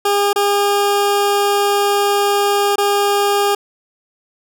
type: tone with dropouts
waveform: 20% pulse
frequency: 405.4 Hz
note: G#4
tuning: 42 cents flat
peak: -8 dBFS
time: 0.05-3.55 s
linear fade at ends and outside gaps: 5 ms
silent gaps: 0.331-0.359 / 2.758-2.781 s
effects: none